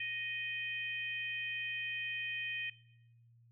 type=harmonic tone; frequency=622.3 Hz; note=D#5; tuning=in tune; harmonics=3 / 4 / 5; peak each=-42 / -38 / -45 dBFS; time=0-2.7 s; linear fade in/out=5 ms; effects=noise-tail reverb RT60 0.9 s tail -19 dB re dry + added 117 Hz sine -61 dBFS peak until 3.51 s